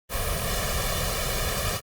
pink noise with comb filter, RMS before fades -27 dBFS, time 0.09-1.81 s, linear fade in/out 50 ms, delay 1.7 ms, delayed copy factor +0.9, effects Opus 32 kbps

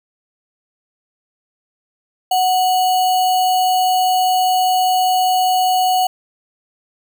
sine tone with sample-and-hold, 740 Hz, F#5, in tune, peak -12 dBFS, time 2.31-6.07 s, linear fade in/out 5 ms, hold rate 3675 Hz, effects none

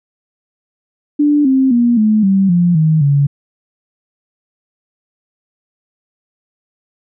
sine tone with pitch steps, 293.7 / 264.7 / 238.6 / 215 / 193.77 / 174.64 / 157.39 / 141.85 Hz, D4 / C4 / A#3 / A3 / G3 / F3 / D#3 / C#3, 0 / +20 / +41 / -40 / -20 / 0 / +20 / +40 cents, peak -8 dBFS, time 1.19-3.27 s, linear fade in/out 10 ms, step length 260 ms, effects none

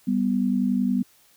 sine tone pair together, 196 / 246.9 Hz, G3 / B3, 0 / 0 cents, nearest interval major third, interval 400 cents, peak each -23 / -22 dBFS, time 0.07-1.03 s, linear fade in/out 10 ms, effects white hiss -58 dBFS RMS until 1.36 s

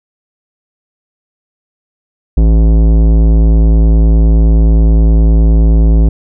sine tone with tanh clipping, 54.8 Hz, A1, 6 cents flat, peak -6 dBFS, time 2.37-6.09 s, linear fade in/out 5 ms, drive 16 dB, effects none

